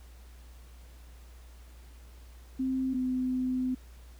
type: tone pair in turn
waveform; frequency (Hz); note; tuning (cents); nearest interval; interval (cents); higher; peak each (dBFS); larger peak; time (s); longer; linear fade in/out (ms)
sine; 261.6 / 255.3; C4 / C4; 0 / -42; unison; 42; first; -27; neither; 2.59-2.94 / 2.94-3.75; second; 10
effects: added 60 Hz sine -48 dBFS peak until 4.19 s + pink hiss -60 dBFS RMS until 4.19 s